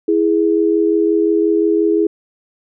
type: tone pair together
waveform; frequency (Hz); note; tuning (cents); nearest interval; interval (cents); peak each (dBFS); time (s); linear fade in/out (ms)
sine; 329.6 / 415.3; E4 / G#4; 0 / 0; major third; 400; -14; 0.08-2.07; 5
effects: none